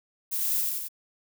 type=noise with echo; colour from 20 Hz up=violet; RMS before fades=-29 dBFS; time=0.31-0.62 s; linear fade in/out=20 ms; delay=89 ms; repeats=3; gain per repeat=-2 dB; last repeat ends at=0.887 s; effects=none